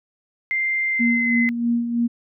sine tone with pitch glide, 2093 to 2045 Hz, C7 to C7, 0 to -40 cents, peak -19 dBFS, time 0.51-1.49 s, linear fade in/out 0 ms, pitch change -40 cents, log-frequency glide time 0.88-1.33 s
sine tone with tremolo, 236 Hz, A#3, 22 cents sharp, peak -16 dBFS, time 0.99-2.08 s, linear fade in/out 20 ms, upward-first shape sine, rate 3.1 Hz, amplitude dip 55%
effects none

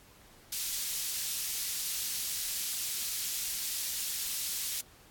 pink high-pass noise, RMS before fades -35 dBFS, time 0.52-4.81 s, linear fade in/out 5 ms, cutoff 4400 Hz, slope 12 dB/octave, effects pink hiss -58 dBFS RMS until 5.1 s + AAC 64 kbps

